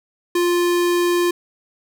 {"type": "tone", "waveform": "square", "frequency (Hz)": 350, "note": "F4", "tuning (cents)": 4, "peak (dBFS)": -16, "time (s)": [0.35, 1.31], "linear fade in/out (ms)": 5, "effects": []}